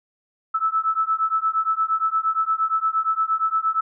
sine beating tone pair, 1306 / 1314.6 Hz, E6 / E6, -17 / -5 cents, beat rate 8.6 Hz, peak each -22 dBFS, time 0.54-3.81 s, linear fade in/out 10 ms, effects none

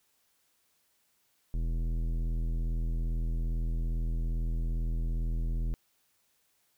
triangle tone with tanh clipping, 41.2 Hz, E1, in tune, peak -30 dBFS, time 1.54-5.74 s, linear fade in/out 0 ms, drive 18 dB, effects white hiss -72 dBFS RMS until 6.77 s

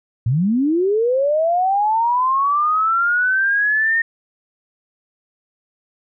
sine linear sweep, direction up, 105.9 to 1848 Hz, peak -14 dBFS, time 0.26-4.02 s, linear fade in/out 5 ms, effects none

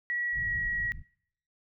sine tone with pitch glide, 1927 to 1911.5 Hz, B6 to A#6, -43 to +43 cents, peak -28 dBFS, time 0.1-0.92 s, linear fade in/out 0 ms, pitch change -14 cents, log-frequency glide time 0.25-0.52 s
pink low-pass noise, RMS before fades -41 dBFS, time 0.32-1.04 s, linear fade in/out 50 ms, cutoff 150 Hz, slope 24 dB/octave
effects noise-tail reverb RT60 0.7 s tail -25 dB re dry

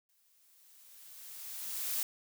blue noise with exponential growth, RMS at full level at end -33 dBFS, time 0.09-2.03 s, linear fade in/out 1 ms, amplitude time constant 420 ms, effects none

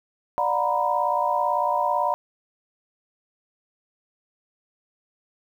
sine tone cluster, 590 / 722 / 941 / 999 Hz, D5 / F#5 / A#5 / B5, +8 / -43 / +16 / +20 cents, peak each -27 / -26 / -24 / -26 dBFS, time 0.38-2.14 s, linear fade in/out 0 ms, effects 9-bit

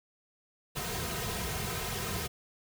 pink noise with comb filter, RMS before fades -35 dBFS, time 0.75-2.28 s, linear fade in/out 20 ms, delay 3.5 ms, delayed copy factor -0.9, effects none

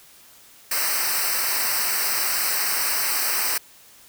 white noise with comb filter, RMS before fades -23 dBFS, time 0.71-3.58 s, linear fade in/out 5 ms, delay 0.29 ms, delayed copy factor -0.95, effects white hiss -50 dBFS RMS until 4.08 s

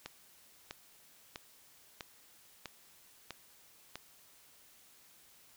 click train, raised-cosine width 0.2 ms, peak -24 dBFS, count 7, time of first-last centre 0.06-3.956 s, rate 1.54 Hz, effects white hiss -62 dBFS RMS until 5.56 s

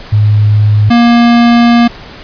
sine / square tone pair in turn, 105.3 / 236.4 Hz, G#2 / A#3, +24 / +24 cents, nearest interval octave + major second, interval 1400 cents, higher second, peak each -4 dBFS, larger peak neither, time 0.12-0.9 / 0.9-1.88 s, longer second, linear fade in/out 10 ms, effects pink hiss -30 dBFS RMS until 2.23 s + resampled to 11025 Hz

